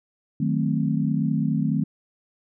sine chord, D# diminished seventh, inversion none, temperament equal, 155.56 / 185 / 220 / 261.6 Hz, D#3 / F#3 / A3 / C4, 0 / 0 / 0 / 0 cents, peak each -24 / -28 / -25 / -27 dBFS, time 0.4-1.84 s, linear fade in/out 5 ms, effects none

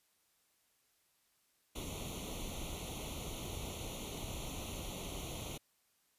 pink noise with comb filter, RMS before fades -43 dBFS, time 1.75-5.58 s, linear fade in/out 10 ms, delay 0.3 ms, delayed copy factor +1, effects white hiss -75 dBFS RMS until 6.18 s + resampled to 32000 Hz

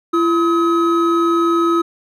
triangle tone pair together, 338.1 / 1274.1 Hz, E4 / D#6, +44 / +41 cents, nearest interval octave + major seventh, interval 2297 cents, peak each -12 / -15 dBFS, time 0.13-1.82 s, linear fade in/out 10 ms, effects none

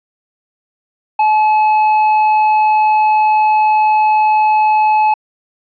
sine tone with hard clipping, 858 Hz, A5, 44 cents flat, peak -10 dBFS, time 1.19-5.14 s, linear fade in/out 5 ms, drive 5 dB, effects resampled to 11025 Hz

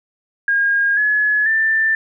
sine tone with pitch steps, 1624 / 1698.8 / 1777.1 Hz, G#6 / G#6 / A6, -39 / +39 / +17 cents, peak -13 dBFS, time 0.48-1.95 s, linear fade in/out 2 ms, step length 490 ms, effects none

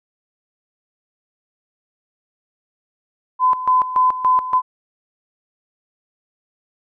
sine tone with tremolo, 1015 Hz, B5, 47 cents sharp, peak -11 dBFS, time 3.39-4.62 s, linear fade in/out 50 ms, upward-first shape square, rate 3.5 Hz, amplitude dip 75%, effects none

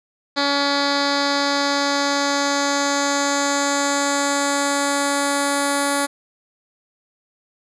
10% pulse tone with low-pass filter sweep, 282.7 Hz, C#4, 34 cents sharp, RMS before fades -20 dBFS, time 0.36-6.07 s, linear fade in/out 20 ms, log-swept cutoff 4500 to 10000 Hz, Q 3.1, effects none

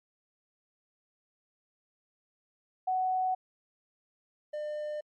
sine / triangle tone pair in turn, 745 / 600.9 Hz, F#5 / D5, +12 / +40 cents, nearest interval major third, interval 372 cents, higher first, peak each -26 / -31 dBFS, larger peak first, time 2.87-3.35 / 4.53-5.01 s, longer neither, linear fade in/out 10 ms, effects MP3 48 kbps

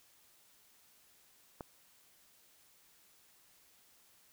click, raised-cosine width 1 ms, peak -28 dBFS, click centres 1.608 s, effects white hiss -66 dBFS RMS until 4.32 s

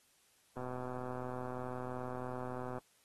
click train, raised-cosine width 1 ms, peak -29 dBFS, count 280, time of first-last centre 0.57-2.784 s, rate 126 Hz, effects white hiss -70 dBFS RMS until 3.04 s + AAC 32 kbps

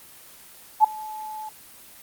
sine tone with ADSR envelope, 863 Hz, A5, 34 cents flat, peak -8 dBFS, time 0.8-1.49 s, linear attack 41 ms, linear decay 6 ms, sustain -24 dB, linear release 3 ms, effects white hiss -47 dBFS RMS until 2.02 s + Opus 24 kbps

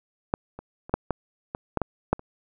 clicks, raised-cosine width 1 ms, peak -8 / -24 / -26 / -6 / -10 / -16 / -9 / -10 / -6 / -27 dBFS, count 10, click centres 0.339 / 0.59 / 0.895 / 0.94 / 1.107 / 1.549 / 1.773 / 1.817 / 2.13 / 2.194 s, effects none

